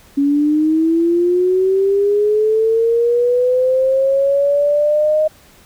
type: linear sweep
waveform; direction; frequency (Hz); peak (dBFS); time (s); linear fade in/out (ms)
sine; up; 278.2 to 622.3; -11; 0.17-5.28; 10
effects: pink hiss -47 dBFS RMS until 5.65 s